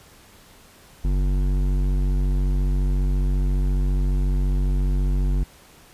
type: tone with hard clipping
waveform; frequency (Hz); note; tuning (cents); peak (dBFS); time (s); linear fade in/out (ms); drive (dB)
triangle; 47.28; F#1; +38; -20; 1.04-5.44; 10; 16
effects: pink hiss -50 dBFS RMS until 5.93 s + resampled to 32000 Hz